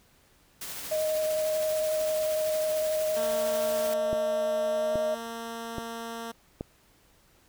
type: noise with tremolo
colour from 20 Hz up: white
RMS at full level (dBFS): -37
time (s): 0.61-3.94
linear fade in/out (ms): 5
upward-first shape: sine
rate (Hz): 13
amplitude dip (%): 25
type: tone with vibrato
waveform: sine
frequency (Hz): 622.3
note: D#5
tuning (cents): 0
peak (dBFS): -25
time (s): 0.91-5.15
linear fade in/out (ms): 10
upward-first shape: square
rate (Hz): 11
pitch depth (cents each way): 9
type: tone with pitch glide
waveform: 10% pulse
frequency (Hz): 227 to 230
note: A#3 to A#3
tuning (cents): -46 to -23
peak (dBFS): -27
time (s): 3.16-6.32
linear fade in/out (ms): 10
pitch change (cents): +23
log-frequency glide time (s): 4.67-4.95
type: click train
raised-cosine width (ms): 2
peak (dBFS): -19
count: 4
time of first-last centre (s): 4.13-6.609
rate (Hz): 1.21
effects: pink hiss -62 dBFS RMS until 7.48 s